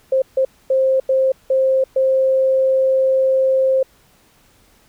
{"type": "tone bursts at uneven times", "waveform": "sine", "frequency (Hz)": 528, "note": "C5", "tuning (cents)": 16, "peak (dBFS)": -12, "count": 6, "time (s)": [[0.12, 0.22], [0.37, 0.45], [0.7, 1], [1.09, 1.32], [1.5, 1.84], [1.96, 3.83]], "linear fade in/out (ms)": 5, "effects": ["pink hiss -54 dBFS RMS until 4.88 s"]}